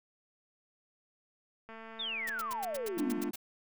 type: click train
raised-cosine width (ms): 0.5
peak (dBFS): -34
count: 359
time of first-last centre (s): 1.69-3.288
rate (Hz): 224
type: exponential sweep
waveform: sine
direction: down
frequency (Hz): 3732 to 196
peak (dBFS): -34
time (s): 1.99-3.19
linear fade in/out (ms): 10
type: noise bursts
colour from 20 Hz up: white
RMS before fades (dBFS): -42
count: 10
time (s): 2.27-3.359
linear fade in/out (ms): 5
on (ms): 27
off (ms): 91
type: chord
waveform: triangle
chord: G# diminished seventh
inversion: none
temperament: equal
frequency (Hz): 207.7 / 246.9 / 293.7 / 349.2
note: G#3 / B3 / D4 / F4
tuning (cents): 0 / 0 / 0 / 0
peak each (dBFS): -39 / -37 / -35 / -36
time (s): 2.97-3.31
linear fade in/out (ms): 5
effects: none